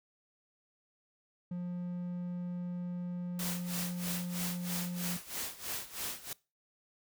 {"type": "tone", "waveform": "triangle", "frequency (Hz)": 177.1, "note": "F3", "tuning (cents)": 24, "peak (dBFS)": -33, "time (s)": [1.51, 5.17], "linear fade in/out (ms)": 5}
{"type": "noise with tremolo", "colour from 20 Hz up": "white", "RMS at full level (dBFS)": -37, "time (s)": [3.39, 6.33], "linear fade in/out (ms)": 2, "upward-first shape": "sine", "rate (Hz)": 3.1, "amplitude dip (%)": 85}
{"effects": ["noise-tail reverb RT60 0.3 s tail -23 dB re dry"]}